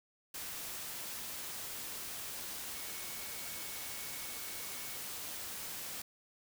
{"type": "tone in noise", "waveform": "sine", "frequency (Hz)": 2217, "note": "C#7", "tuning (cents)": 0, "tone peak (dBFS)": -54, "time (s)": [2.75, 4.96], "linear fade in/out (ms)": 5, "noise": "white", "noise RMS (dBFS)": -43, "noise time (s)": [0.34, 6.02], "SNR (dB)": -14, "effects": []}